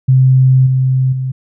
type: tone with level steps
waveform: sine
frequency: 130.5 Hz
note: C3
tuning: 4 cents flat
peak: -5 / -9 / -15 dBFS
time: 0.08-1.32 s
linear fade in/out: 10 ms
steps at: 0.66 / 1.12 s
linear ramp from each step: 10 ms
effects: none